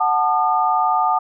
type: chord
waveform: sine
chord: D# diminished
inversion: first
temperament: equal with one note detuned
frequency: 740 / 880 / 1212.6 Hz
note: F#5 / A5 / D#6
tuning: 0 / 0 / -45 cents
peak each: -19 dBFS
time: 0-1.19 s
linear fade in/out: 10 ms
effects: none